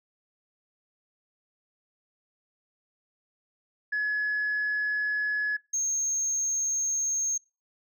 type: tone pair in turn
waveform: sine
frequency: 1697 / 6437 Hz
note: G#6 / G8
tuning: +37 / +45 cents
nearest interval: octave + major seventh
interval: 2308 cents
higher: second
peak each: -24 dBFS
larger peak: neither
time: 3.92-5.57 / 5.73-7.38 s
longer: neither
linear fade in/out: 10 ms
effects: noise-tail reverb RT60 0.3 s tail -26 dB re dry + tanh soft clip ceiling -22 dBFS